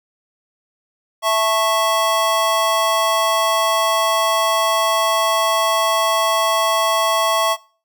square chord, A major, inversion second, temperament just, 660 / 880 / 1100 Hz, E5 / A5 / C#6, +2 / 0 / -14 cents, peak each -19 / -24 / -19 dBFS, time 1.22-7.57 s, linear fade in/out 50 ms, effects noise-tail reverb RT60 0.4 s tail -23 dB re dry

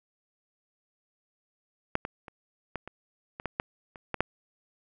clicks, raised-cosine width 0.5 ms, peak -10 / -18 / -28 / -18 / -25 / -23 / -16 / -12 / -29 / -15 / -8 dBFS, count 11, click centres 1.954 / 2.051 / 2.282 / 2.757 / 2.876 / 3.399 / 3.457 / 3.599 / 3.958 / 4.143 / 4.206 s, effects none

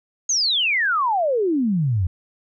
sine exponential sweep, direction down, 6645 to 83.6 Hz, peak -17 dBFS, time 0.29-2.07 s, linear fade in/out 5 ms, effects none

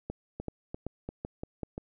two click trains, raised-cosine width 2 ms, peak -23 / -21 dBFS, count 5 / 5, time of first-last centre 0.4-1.779 / 0.1-1.633 s, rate 2.9 / 2.61 Hz, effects none

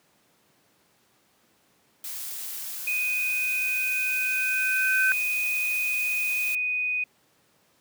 blue noise, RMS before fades -35 dBFS, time 2.04-6.55 s, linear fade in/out 2 ms
sine tone with exponential growth, 1534 Hz, G6, 38 cents flat, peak -19 dBFS, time 2.77-5.12 s, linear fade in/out 0 ms, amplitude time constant 510 ms
sine tone, 2489 Hz, D#7, in tune, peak -24 dBFS, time 2.87-7.04 s, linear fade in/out 5 ms
effects pink hiss -64 dBFS RMS until 7.8 s + high-pass 150 Hz 12 dB/octave

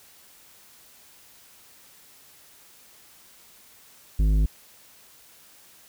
triangle tone with tanh clipping, 51.91 Hz, G#1, in tune, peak -19 dBFS, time 4.19-4.46 s, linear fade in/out 5 ms, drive 15 dB, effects white hiss -53 dBFS RMS until 5.88 s

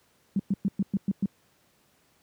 sine tone bursts, 196 Hz, G3, in tune, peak -21 dBFS, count 7, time 0.36-1.258 s, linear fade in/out 2 ms, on 34 ms, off 110 ms, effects pink hiss -65 dBFS RMS until 2.22 s + high-pass 100 Hz 12 dB/octave

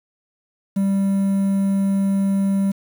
triangle tone, 196 Hz, G3, in tune, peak -14 dBFS, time 0.76-2.72 s, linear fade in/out 10 ms, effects 7-bit

